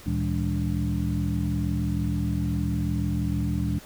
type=tone cluster; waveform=sine; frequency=73.7 / 116 / 162.6 / 201.8 / 290.5 Hz; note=D2 / A#2 / E3 / G#3 / D4; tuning=+7 / -8 / -23 / -49 / -19 cents; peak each=-29 / -29 / -30 / -30 / -32 dBFS; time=0.06-3.79 s; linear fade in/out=5 ms; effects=pink hiss -47 dBFS RMS until 3.85 s